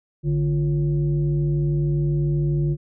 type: tone with frequency modulation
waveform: sine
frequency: 146.83 Hz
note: D3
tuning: in tune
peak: -18 dBFS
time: 0.23-2.77 s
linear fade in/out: 50 ms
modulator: 201 Hz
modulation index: 0.59
effects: none